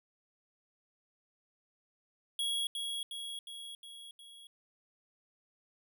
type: tone with echo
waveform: square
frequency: 3322 Hz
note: G#7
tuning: in tune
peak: -32 dBFS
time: 2.39-2.67 s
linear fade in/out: 2 ms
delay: 360 ms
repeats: 5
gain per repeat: -4 dB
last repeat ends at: 4.47 s
effects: none